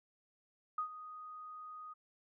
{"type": "tone with ADSR envelope", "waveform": "sine", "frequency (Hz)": 1244.5, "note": "D#6", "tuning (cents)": 0, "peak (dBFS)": -32, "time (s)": [0.78, 1.94], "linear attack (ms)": 4, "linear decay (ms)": 95, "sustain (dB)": -14, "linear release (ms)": 17, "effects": []}